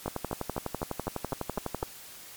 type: two click trains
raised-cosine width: 1 ms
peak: -17 / -16 dBFS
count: 8 / 22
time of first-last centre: 0.06-1.828 / 0.08-1.83 s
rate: 3.96 / 12 Hz
effects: white hiss -47 dBFS RMS until 2.36 s + MP3 96 kbps